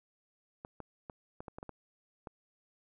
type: clicks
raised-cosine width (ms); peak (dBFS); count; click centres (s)
1; -29; 9; 0.649 / 0.803 / 1.098 / 1.405 / 1.482 / 1.585 / 1.629 / 1.693 / 2.272
effects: none